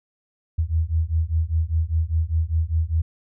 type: beating tone pair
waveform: sine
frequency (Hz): 78.6 / 83.6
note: D#2 / E2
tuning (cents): +18 / +25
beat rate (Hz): 5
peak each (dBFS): -22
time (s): 0.58-3.02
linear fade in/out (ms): 10
effects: none